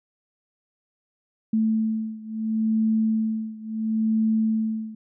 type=beating tone pair; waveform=sine; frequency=220 / 220.73 Hz; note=A3 / A3; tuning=0 / +6 cents; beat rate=0.73 Hz; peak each=-23 / -25 dBFS; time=1.53-4.95 s; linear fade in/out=5 ms; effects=none